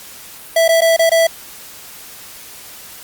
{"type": "tone with dropouts", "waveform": "square", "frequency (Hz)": 659.3, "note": "E5", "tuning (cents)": 0, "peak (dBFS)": -10, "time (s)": [0.56, 1.27], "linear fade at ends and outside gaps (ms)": 5, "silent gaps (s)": [[0.68, 0.689], [0.808, 0.817], [0.965, 0.992], [1.095, 1.116]], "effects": ["white hiss -36 dBFS RMS until 3.03 s", "Opus 48 kbps"]}